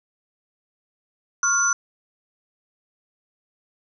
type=tone cluster; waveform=sine; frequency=1101 / 1405 / 6010 Hz; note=C#6 / F6 / F#8; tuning=-12 / +10 / +26 cents; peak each=-27 / -21 / -20 dBFS; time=1.43-1.73 s; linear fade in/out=2 ms; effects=none